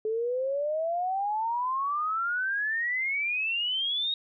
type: exponential sweep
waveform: sine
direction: up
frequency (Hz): 429.1 to 3778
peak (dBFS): -26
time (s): 0.05-4.14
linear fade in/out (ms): 2
effects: none